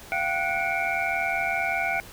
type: tone cluster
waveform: sine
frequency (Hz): 684 / 769 / 1469 / 2183 / 2331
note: F5 / G5 / F#6 / C#7 / D7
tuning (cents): -36 / -33 / -13 / -27 / -14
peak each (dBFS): -30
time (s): 0.12-2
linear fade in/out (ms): 0
effects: pink hiss -45 dBFS RMS until 2.12 s